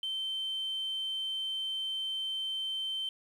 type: tone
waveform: sine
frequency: 3100 Hz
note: G7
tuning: 20 cents flat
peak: -31 dBFS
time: 0.03-3.09 s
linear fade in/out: 2 ms
effects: tanh soft clip ceiling -28 dBFS + 10-bit